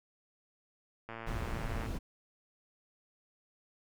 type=click train; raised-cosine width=0.5 ms; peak=-28 dBFS; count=89; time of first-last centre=1.09-1.862 s; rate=114 Hz
type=noise; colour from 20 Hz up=brown; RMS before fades=-37 dBFS; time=1.26-1.99 s; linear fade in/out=20 ms
effects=none